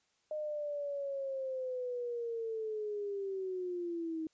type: linear sweep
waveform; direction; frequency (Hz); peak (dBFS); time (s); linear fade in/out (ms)
sine; down; 614 to 315; -35; 0.31-4.27; 2
effects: white hiss -75 dBFS RMS until 4.33 s + resampled to 16000 Hz